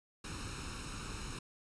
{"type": "noise with comb filter", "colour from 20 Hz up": "pink", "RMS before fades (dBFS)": -43, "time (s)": [0.24, 1.39], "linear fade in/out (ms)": 5, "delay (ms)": 0.75, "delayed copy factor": 0.7, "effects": ["resampled to 22050 Hz"]}